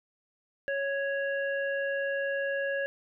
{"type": "harmonic tone", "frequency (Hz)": 554.4, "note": "C#5", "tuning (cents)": 0, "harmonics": [1, 3, 5], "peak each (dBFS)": [-30, -32, -44], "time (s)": [0.68, 2.86], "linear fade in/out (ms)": 0, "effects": []}